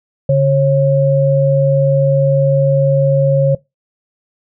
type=tone pair together; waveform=sine; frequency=142.27 / 544 Hz; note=C#3 / C#5; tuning=+45 / -33 cents; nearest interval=octave + major seventh; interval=2322 cents; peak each=-11 dBFS; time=0.29-3.55 s; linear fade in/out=5 ms; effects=noise-tail reverb RT60 0.2 s tail -23 dB re dry